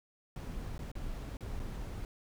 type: noise with dropouts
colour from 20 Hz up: brown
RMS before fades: -40 dBFS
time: 0.36-2.05 s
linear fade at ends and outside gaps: 1 ms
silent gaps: 0.78-0.791 / 0.916-0.953 / 1.37-1.407 / 1.595-1.599 s
effects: none